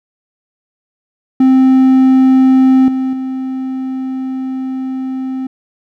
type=tone with level steps; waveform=triangle; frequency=261.6 Hz; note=C4; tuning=in tune; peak=-3 / -11 / -15 dBFS; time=1.4-5.47 s; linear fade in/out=5 ms; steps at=2.88 / 3.13 s; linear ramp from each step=2 ms; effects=none